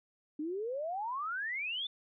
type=exponential sweep; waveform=sine; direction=up; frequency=291.4 to 3567 Hz; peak=-34 dBFS; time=0.39-1.87 s; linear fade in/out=5 ms; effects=none